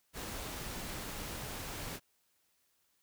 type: noise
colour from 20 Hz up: pink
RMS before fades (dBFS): -42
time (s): 0.13-2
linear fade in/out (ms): 50
effects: white hiss -75 dBFS RMS until 3.02 s